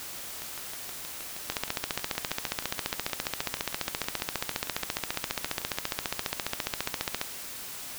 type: two click trains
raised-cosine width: 0.2 ms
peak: -10 / -21 dBFS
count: 85 / 35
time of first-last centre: 1.5-7.214 / 0.42-5.774 s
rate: 14.7 / 6.35 Hz
effects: white hiss -40 dBFS RMS until 7.98 s